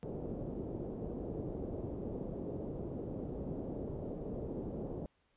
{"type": "low-pass noise", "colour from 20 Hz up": "white", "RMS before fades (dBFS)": -41, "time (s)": [0.03, 5.06], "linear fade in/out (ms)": 0, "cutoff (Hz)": 480, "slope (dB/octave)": 24, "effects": ["pink hiss -75 dBFS RMS until 5.36 s", "resampled to 8000 Hz"]}